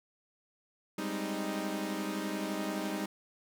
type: chord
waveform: sawtooth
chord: Ab major seventh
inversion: third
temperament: equal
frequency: 196 / 207.7 / 261.6 / 311.1 Hz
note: G3 / Ab3 / C4 / Eb4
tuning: 0 / 0 / 0 / 0 cents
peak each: -34 / -37 / -39 / -33 dBFS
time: 0.98-3.06 s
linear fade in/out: 5 ms
effects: none